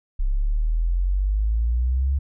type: exponential sweep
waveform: sine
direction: up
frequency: 32.7 to 70.1 Hz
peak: -18 dBFS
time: 0.19-2.19 s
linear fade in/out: 10 ms
effects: none